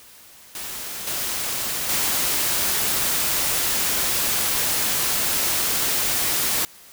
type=noise with level steps; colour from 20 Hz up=white; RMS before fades=-32 / -26 / -22 dBFS; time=0.55-6.65 s; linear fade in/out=2 ms; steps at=1.07 / 1.89 s; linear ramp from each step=2 ms; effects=white hiss -47 dBFS RMS until 6.92 s